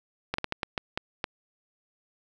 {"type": "slowing click train", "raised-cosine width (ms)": 0.3, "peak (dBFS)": -12, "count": 8, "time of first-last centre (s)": [0.34, 1.242], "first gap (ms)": 44, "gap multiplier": 1.35, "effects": []}